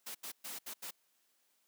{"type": "noise bursts at uneven times", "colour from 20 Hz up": "white", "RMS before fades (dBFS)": -44, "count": 5, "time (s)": [[0.06, 0.15], [0.23, 0.32], [0.44, 0.59], [0.66, 0.74], [0.82, 0.91]], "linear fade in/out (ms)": 10, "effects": ["white hiss -75 dBFS RMS until 1.67 s", "high-pass 200 Hz 12 dB/octave"]}